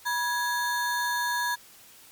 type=ring-modulated tone; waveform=square; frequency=1318.5 Hz; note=E6; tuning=in tune; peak=-23 dBFS; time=0.05-1.56 s; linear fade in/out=20 ms; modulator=348 Hz; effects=white hiss -52 dBFS RMS until 2.11 s + MP3 96 kbps